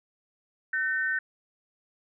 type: tone pair together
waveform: sine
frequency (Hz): 1524.7 / 1820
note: G6 / A#6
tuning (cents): -48 / -42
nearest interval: minor third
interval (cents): 306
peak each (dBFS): -27 / -29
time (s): 0.73-1.19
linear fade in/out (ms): 5
effects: none